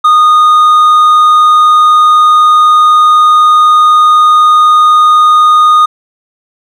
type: tone with hard clipping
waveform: sine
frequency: 1232 Hz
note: D#6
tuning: 17 cents flat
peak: -3 dBFS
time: 0.04-5.86 s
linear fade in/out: 10 ms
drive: 3 dB
effects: none